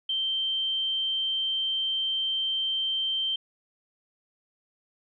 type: tone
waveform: sine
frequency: 3130 Hz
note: G7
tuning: 3 cents flat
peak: -25 dBFS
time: 0.09-3.36 s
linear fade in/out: 5 ms
effects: none